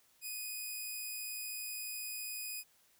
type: tone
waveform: 5% pulse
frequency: 2489 Hz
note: D#7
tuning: in tune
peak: -30 dBFS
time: 0.21-2.64 s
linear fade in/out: 50 ms
effects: white hiss -69 dBFS RMS until 2.99 s